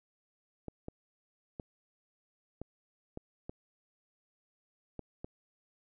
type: clicks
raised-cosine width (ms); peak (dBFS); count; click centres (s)
2; -27; 8; 0.683 / 0.884 / 1.598 / 2.616 / 3.174 / 3.495 / 4.993 / 5.245
effects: none

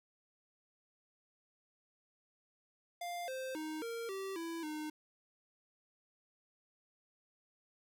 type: tone with pitch steps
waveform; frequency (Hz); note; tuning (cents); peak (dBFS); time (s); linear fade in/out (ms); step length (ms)
square; 699 / 522 / 311.5 / 462.6 / 386.9 / 332.3 / 306.1; F5 / C5 / D#4 / A#4 / G4 / E4 / D#4; +1 / -4 / +2 / -13 / -23 / +14 / -28; -40; 3.01-4.9; 5; 270
effects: none

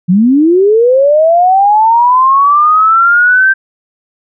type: linear sweep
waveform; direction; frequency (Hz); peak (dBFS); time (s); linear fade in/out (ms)
sine; up; 168.3 to 1576; -4; 0.08-3.54; 20
effects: none

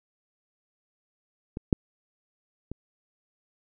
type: clicks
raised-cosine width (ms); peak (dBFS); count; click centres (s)
3; -20 / -6 / -22; 3; 1.571 / 1.728 / 2.716
effects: none

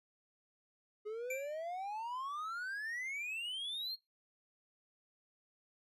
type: exponential sweep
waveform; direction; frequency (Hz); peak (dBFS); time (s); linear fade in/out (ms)
triangle; up; 415.3 to 4300; -37; 1.05-3.96; 20
type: tone with exponential decay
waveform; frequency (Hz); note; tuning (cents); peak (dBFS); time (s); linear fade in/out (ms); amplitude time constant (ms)
square; 2349; D7; 0; -38; 1.3-1.65; 5; 74
effects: noise-tail reverb RT60 0.2 s tail -22 dB re dry + resampled to 32000 Hz

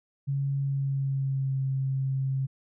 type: tone with pitch glide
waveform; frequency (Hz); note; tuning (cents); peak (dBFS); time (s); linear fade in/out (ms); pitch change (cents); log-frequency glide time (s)
sine; 138.59 to 134.1; C#3 to C3; 0 to +43; -25; 0.27-2.47; 20; -57; 0.59-1.59
effects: none

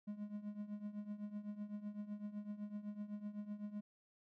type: tone with tremolo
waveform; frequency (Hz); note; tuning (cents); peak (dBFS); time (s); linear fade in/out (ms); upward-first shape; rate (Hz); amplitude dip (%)
triangle; 207.7; G#3; 0; -38; 0.07-3.81; 10; triangle; 7.9; 85
effects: none

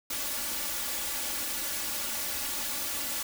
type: noise with comb filter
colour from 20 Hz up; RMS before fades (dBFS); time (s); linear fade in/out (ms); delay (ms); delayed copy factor
white; -33; 0.1-3.23; 5; 3.5; +1
effects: none

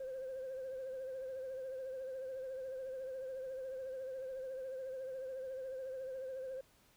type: tone with vibrato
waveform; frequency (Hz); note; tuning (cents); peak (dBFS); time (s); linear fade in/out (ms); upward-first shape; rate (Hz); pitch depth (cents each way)
sine; 523.3; C5; 0; -39; 0-6.61; 5; triangle; 14; 55
effects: tanh soft clip ceiling -38 dBFS + pink hiss -68 dBFS RMS until 6.96 s

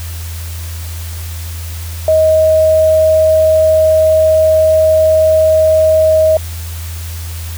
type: tone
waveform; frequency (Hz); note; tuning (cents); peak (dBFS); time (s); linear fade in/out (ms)
sine; 630; D#5; +21; -6; 2.08-6.37; 2
effects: added 83 Hz sine -21 dBFS peak until 7.57 s + white hiss -31 dBFS RMS until 7.57 s

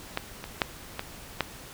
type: clicks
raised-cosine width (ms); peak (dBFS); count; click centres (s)
0.3; -11 / -20 / -30 / -6 / -14 / -8; 6; 0.174 / 0.441 / 0.559 / 0.618 / 0.994 / 1.407
effects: pink hiss -45 dBFS RMS until 1.73 s

